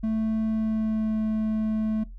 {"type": "tone with pitch glide", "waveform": "triangle", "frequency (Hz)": [220.1, 217.6], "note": ["A3", "A3"], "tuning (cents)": [1, -19], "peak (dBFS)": -21, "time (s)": [0.03, 2.04], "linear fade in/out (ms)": 10, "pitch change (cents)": -20, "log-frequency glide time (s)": [0.47, 1.19], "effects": ["noise-tail reverb RT60 0.2 s tail -22 dB re dry", "added 42 Hz sine -38 dBFS peak until 2.18 s"]}